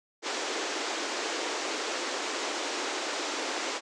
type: band-pass noise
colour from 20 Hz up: pink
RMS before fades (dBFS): -33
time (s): 0.22-3.81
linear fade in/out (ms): 50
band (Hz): 290 to 7500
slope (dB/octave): 48
effects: none